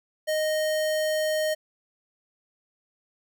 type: tone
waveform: square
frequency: 620 Hz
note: D#5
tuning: 6 cents flat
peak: -24 dBFS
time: 0.27-1.55 s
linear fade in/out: 20 ms
effects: none